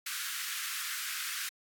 pink high-pass noise, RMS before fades -37 dBFS, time 0.06-1.49 s, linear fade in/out 5 ms, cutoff 1300 Hz, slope 48 dB/octave, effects AAC 64 kbps

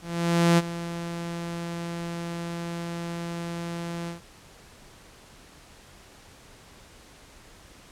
sawtooth tone with ADSR envelope, 170.1 Hz, F3, 45 cents flat, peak -12 dBFS, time 0.01-4.21 s, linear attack 570 ms, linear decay 32 ms, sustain -15 dB, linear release 130 ms, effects pink hiss -51 dBFS RMS until 7.91 s + low-pass 10000 Hz 12 dB/octave

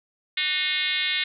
sine tone with frequency modulation, 2832 Hz, F7, 23 cents sharp, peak -22 dBFS, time 0.37-1.24 s, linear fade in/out 5 ms, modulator 335 Hz, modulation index 3.2, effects none

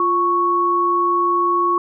sine tone pair together, 349.2 / 1108.7 Hz, F4 / C#6, 0 / 0 cents, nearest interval octave + minor sixth, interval 2000 cents, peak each -21 / -15 dBFS, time 0-1.78 s, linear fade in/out 2 ms, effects none

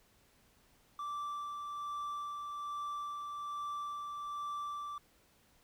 triangle tone with tremolo, 1169 Hz, D6, 8 cents flat, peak -35 dBFS, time 0.99-4.98 s, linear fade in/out 2 ms, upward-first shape sine, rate 1.2 Hz, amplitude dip 30%, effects pink hiss -68 dBFS RMS until 5.63 s

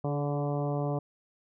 harmonic tone with a mistuned harmonic, 144.7 Hz, D3, 25 cents flat, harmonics 1 / 2 / 3 / 4 / 5 / 6 / 7 / 8, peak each -30 / -36 / -36 / -36 / -38 / -46 / -44 / -48 dBFS, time 0.04-0.99 s, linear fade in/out 5 ms, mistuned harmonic 3, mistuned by -16 cents, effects none

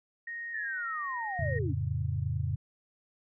sine tone, 1864.7 Hz, A#6, in tune, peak -36 dBFS, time 0.27-1.59 s, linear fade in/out 5 ms
sine linear sweep, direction down, 1800 to 246.9 Hz, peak -34 dBFS, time 0.53-1.74 s, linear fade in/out 20 ms
sine chord, F augmented, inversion none, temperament equal, 87.31 / 110 / 138.59 Hz, F2 / A2 / C#3, 0 / 0 / 0 cents, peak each -33 dBFS, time 1.39-2.56 s, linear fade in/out 5 ms
effects none

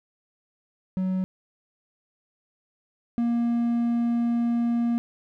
triangle tone pair in turn, 186.8 / 235.7 Hz, F#3 / A#3, +17 / +19 cents, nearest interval major third, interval 402 cents, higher second, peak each -21 / -19 dBFS, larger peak second, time 0.97-1.24 / 3.18-4.98 s, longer second, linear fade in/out 0 ms, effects none

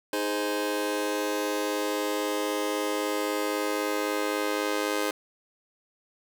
sawtooth chord, Ab major, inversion second, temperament just, 311.5 / 415.3 / 519.1 Hz, Eb4 / Ab4 / C5, +2 / 0 / -14 cents, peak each -27 dBFS, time 0.13-5.11 s, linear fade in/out 2 ms, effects none

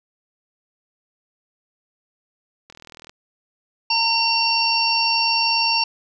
click train, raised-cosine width 0.2 ms, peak -24 dBFS, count 17, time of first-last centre 2.7-3.095 s, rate 40.5 Hz
harmonic tone, 913 Hz, A#5, 36 cents flat, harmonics 1 / 3 / 5 / 6, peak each -22 / -22 / -22 / -22 dBFS, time 3.9-5.84 s, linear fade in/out 5 ms
effects none

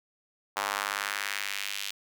square tone with high-pass filter sweep, 50.2 Hz, G1, 42 cents sharp, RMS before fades -33 dBFS, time 0.56-1.91 s, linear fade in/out 5 ms, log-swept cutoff 930 to 3100 Hz, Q 1.6, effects none

